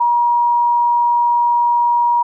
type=tone; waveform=sine; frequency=954 Hz; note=A#5; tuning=40 cents sharp; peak=-11 dBFS; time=0-2.23 s; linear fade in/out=10 ms; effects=none